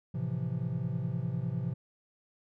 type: chord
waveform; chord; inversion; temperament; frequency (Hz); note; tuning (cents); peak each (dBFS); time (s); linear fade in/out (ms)
triangle; F major seventh; first; equal; 110 / 130.81 / 164.81 / 174.61; A2 / C3 / E3 / F3; 0 / 0 / 0 / 0; -36 / -32 / -35 / -36; 0.14-1.74; 10
effects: none